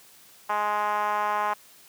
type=tone with band-pass filter; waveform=5% pulse; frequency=208.8 Hz; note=G#3; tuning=10 cents sharp; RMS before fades=-26 dBFS; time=0.49-1.54 s; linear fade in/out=10 ms; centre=940 Hz; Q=3.3; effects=white hiss -53 dBFS RMS until 1.88 s + high-pass 100 Hz 12 dB/octave